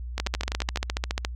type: two click trains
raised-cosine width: 0.2 ms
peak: -11 / -9 dBFS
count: 8 / 16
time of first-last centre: 0.18-0.773 / 0.2-1.249 s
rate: 11.8 / 14.3 Hz
effects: added 60 Hz sine -32 dBFS peak until 1.35 s